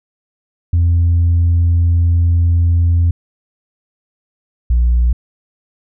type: tone pair in turn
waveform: sine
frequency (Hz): 85.3 / 59.74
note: F2 / A#1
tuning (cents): -40 / +43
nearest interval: tritone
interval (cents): 617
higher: first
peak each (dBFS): -7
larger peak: neither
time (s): 0.73-3.11 / 4.7-5.13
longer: first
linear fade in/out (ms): 5
effects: tanh soft clip ceiling -7 dBFS